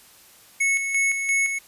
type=tone with tremolo; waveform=square; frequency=2200 Hz; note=C#7; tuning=14 cents flat; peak=-19 dBFS; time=0.6-1.59 s; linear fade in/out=10 ms; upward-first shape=square; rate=2.9 Hz; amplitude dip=50%; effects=white hiss -51 dBFS RMS until 1.67 s + resampled to 32000 Hz